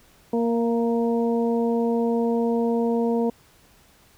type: harmonic tone with a mistuned harmonic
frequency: 233.1 Hz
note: A#3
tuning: in tune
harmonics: 1 / 2 / 3 / 4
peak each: -22 / -23 / -32 / -34 dBFS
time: 0.33-3.3 s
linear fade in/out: 5 ms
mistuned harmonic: 3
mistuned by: -20 cents
effects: pink hiss -56 dBFS RMS until 4.17 s